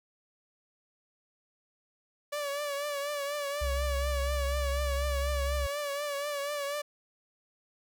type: tone with vibrato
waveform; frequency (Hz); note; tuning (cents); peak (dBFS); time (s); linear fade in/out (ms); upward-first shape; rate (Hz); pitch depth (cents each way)
sawtooth; 575; D5; -37; -28; 2.32-6.82; 10; triangle; 4.1; 61
type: tone with pitch glide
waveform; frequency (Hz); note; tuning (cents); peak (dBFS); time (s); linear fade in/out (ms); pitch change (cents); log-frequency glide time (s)
sine; 65.41 to 66.36; C2 to C2; 0 to +25; -29; 3.61-5.67; 10; +25; 4.1-5.37
effects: none